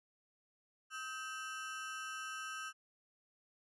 35% pulse ring-modulated tone, 1421 Hz, F6, 30 cents sharp, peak -37 dBFS, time 0.9-2.73 s, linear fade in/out 50 ms, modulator 142 Hz, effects resampled to 22050 Hz

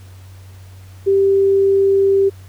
sine tone, 392 Hz, G4, in tune, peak -10 dBFS, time 1.06-2.3 s, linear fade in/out 20 ms, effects added 94 Hz sine -36 dBFS peak until 2.48 s + pink hiss -49 dBFS RMS until 2.48 s

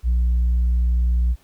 sine tone, 60.2 Hz, B1, 44 cents flat, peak -13 dBFS, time 0.03-1.36 s, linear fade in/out 50 ms, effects tanh soft clip ceiling -14 dBFS + pink hiss -58 dBFS RMS until 1.43 s

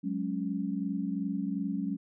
sine chord, F# suspended second, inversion none, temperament equal, 185 / 207.7 / 277.2 Hz, F#3 / G#3 / C#4, 0 / 0 / 0 cents, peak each -34 / -34 / -34 dBFS, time 0.03-1.97 s, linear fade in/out 20 ms, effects none

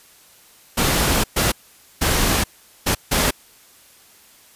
pink noise bursts at uneven times, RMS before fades -18 dBFS, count 5, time 0.77-1.24 / 1.36-1.52 / 2.01-2.44 / 2.86-2.95 / 3.11-3.31 s, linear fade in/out 10 ms, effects white hiss -50 dBFS RMS until 4.55 s + resampled to 32000 Hz

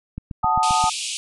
click train, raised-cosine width 5 ms, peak -17 dBFS, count 6, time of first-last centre 0.18-0.841 s, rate 7.57 Hz
sine chord, D# diminished, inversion first, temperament equal, 740 / 880 / 1244.5 Hz, F#5 / A5 / D#6, 0 / 0 / 0 cents, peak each -23 / -19 / -21 dBFS, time 0.43-0.9 s, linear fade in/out 10 ms
pink band-pass noise, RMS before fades -28 dBFS, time 0.63-1.17 s, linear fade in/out 0 ms, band 2400 to 10000 Hz, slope 96 dB/octave
effects none

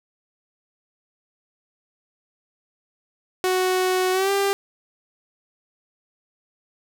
sawtooth tone with pitch glide, 370 to 396.6 Hz, F#4 to G4, 0 to +20 cents, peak -15 dBFS, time 3.44-4.53 s, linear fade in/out 0 ms, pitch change +120 cents, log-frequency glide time 4.12-4.31 s, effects none

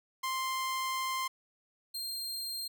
sawtooth tone pair in turn, 1048 / 4192 Hz, C6 / C8, +2 / +2 cents, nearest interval 2 octaves, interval 2400 cents, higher second, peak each -28 / -33 dBFS, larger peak first, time 0.23-1.28 / 1.94-2.68 s, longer first, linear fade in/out 10 ms, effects none

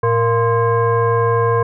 sine tone with frequency modulation, 466.2 Hz, A#4, in tune, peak -12 dBFS, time 0.03-1.63 s, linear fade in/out 5 ms, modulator 578 Hz, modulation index 1.2, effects none

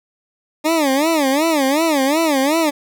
20% pulse tone with vibrato, 296 Hz, D4, 14 cents sharp, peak -9 dBFS, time 0.64-2.71 s, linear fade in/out 20 ms, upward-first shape sine, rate 2.7 Hz, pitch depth 200 cents each way, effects none

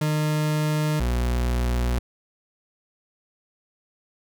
40% pulse tone pair in turn, 152.5 / 60.52 Hz, D#3 / B1, -34 / -34 cents, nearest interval octave + major third, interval 1600 cents, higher first, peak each -20 dBFS, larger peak neither, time 0.01-1 / 1-1.99 s, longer neither, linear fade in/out 5 ms, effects none

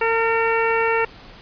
harmonic tone with a mistuned harmonic, 454.2 Hz, A#4, 45 cents flat, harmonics 1 / 2 / 3 / 4 / 5 / 6, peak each -20 / -23 / -25 / -26 / -27 / -28 dBFS, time 0.01-1.05 s, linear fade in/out 5 ms, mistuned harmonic 3, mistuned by +18 cents, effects pink hiss -43 dBFS RMS until 1.41 s + resampled to 11025 Hz

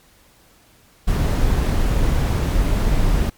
brown noise, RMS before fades -17 dBFS, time 1.07-3.3 s, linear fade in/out 10 ms, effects pink hiss -53 dBFS RMS until 3.37 s + MP3 96 kbps

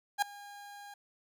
30% pulse tone with ADSR envelope, 813 Hz, G#5, 37 cents flat, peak -21 dBFS, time 0.18-0.94 s, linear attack 41 ms, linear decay 4 ms, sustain -23 dB, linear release 4 ms, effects none

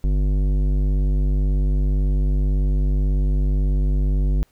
triangle tone with tanh clipping, 49.07 Hz, G1, 2 cents sharp, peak -18 dBFS, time 0.04-4.43 s, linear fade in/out 0 ms, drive 18 dB, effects pink hiss -62 dBFS RMS until 4.51 s

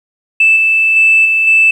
sine tone with level steps, 2637 Hz, E7, in tune, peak -4 / -7 / -4 / -8 / -4 dBFS, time 0.4-1.71 s, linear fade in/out 5 ms, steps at 0.56 / 0.96 / 1.25 / 1.47 s, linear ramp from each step 5 ms, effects tanh soft clip ceiling 0 dBFS + 7-bit

